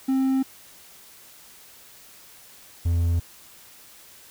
triangle tone pair in turn, 265.2 / 84.94 Hz, C4 / F2, +23 / -48 cents, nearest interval octave + minor sixth, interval 1971 cents, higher first, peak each -17 dBFS, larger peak neither, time 0.08-0.43 / 2.85-3.2 s, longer neither, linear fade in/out 10 ms, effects white hiss -49 dBFS RMS until 4.3 s

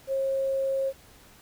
sine tone with quantisation, 539 Hz, C#5, 49 cents flat, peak -24 dBFS, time 0.07-0.93 s, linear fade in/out 50 ms, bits 9, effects pink hiss -54 dBFS RMS until 1.41 s

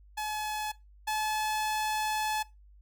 sawtooth tone pair in turn, 853 / 859.9 Hz, G#5 / A5, +46 / -40 cents, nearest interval unison, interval 14 cents, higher second, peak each -28 / -25 dBFS, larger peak second, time 0.17-0.72 / 1.07-2.43 s, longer second, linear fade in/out 10 ms, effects noise-tail reverb RT60 0.2 s tail -19 dB re dry + added 50 Hz sine -53 dBFS peak until 2.81 s

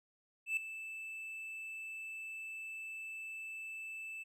triangle tone with ADSR envelope, 2637 Hz, E7, in tune, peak -28 dBFS, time 0.46-4.24 s, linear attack 110 ms, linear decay 3 ms, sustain -13 dB, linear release 20 ms, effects none

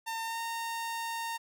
sawtooth tone with pitch glide, 906 to 919.2 Hz, A#5 to A#5, -50 to -25 cents, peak -30 dBFS, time 0.06-1.38 s, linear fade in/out 20 ms, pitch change +25 cents, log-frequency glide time 0.23-0.4 s, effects none

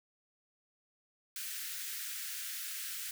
white high-pass noise, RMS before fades -41 dBFS, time 1.36-3.11 s, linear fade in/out 2 ms, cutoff 1400 Hz, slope 48 dB/octave, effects none

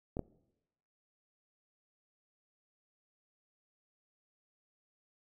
clicks, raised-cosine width 2 ms, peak -24 / -20 dBFS, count 2, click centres 0.169 / 0.193 s, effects noise-tail reverb RT60 0.9 s tail -22 dB re dry

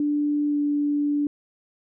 sine tone with pitch glide, 293.7 to 291.3 Hz, D4 to D4, 0 to -14 cents, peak -20 dBFS, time 0-1.27 s, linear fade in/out 2 ms, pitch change -14 cents, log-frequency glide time 0.48-0.57 s, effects none

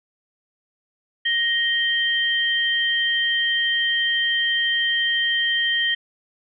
sine tone pair together, 1871 / 3147 Hz, A#6 / G7, +6 / +6 cents, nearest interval major sixth, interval 900 cents, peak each -21 / -21 dBFS, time 1.25-5.95 s, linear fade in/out 10 ms, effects none

